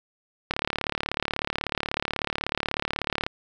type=click train; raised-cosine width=0.3 ms; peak=-9 dBFS; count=101; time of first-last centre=0.51-3.265 s; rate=36.3 Hz; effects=none